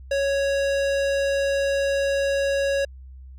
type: tone with hard clipping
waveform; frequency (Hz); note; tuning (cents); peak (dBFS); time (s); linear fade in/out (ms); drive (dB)
sine; 554.4; C#5; 0; -22; 0.11-2.85; 5; 18
effects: added 65 Hz sine -39 dBFS peak until 3.38 s